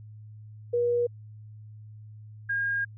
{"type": "tone pair in turn", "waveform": "sine", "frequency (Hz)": [480, 1622], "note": ["B4", "G#6"], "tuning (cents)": [-49, -41], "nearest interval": "octave + major sixth", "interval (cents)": 2108, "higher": "second", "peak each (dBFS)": [-22, -25], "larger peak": "first", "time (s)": [[0.73, 1.07], [2.49, 2.85]], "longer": "second", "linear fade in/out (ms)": 10, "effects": ["added 107 Hz sine -43 dBFS peak until 2.97 s"]}